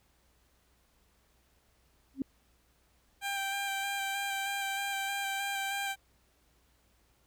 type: tone with exponential growth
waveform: sine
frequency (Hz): 270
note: C#4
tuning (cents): -45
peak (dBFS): -25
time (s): 2.14-2.22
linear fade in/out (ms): 2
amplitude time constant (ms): 16
type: tone with vibrato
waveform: 15% pulse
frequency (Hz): 790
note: G5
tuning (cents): +13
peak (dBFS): -26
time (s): 3.21-5.96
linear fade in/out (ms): 50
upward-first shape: square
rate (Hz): 3.2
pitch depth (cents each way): 14
effects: added 60 Hz sine -70 dBFS peak until 7.26 s + pink hiss -70 dBFS RMS until 7.26 s